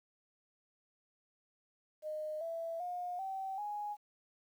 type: tone with pitch steps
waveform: sine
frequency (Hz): 615 / 663 / 714.7 / 770.4 / 830.5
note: D#5 / E5 / F5 / G5 / G#5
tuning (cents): -20 / +10 / +40 / -30 / 0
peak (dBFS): -37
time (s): 2.02-3.97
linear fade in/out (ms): 50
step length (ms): 390
effects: 11-bit